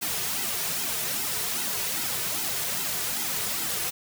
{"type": "noise with flanger", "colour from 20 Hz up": "white", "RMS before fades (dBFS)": -29, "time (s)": [0.01, 3.91], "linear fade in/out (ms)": 20, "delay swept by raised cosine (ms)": [1.7, 3.8], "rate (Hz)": 2.5, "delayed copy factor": -0.85, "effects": []}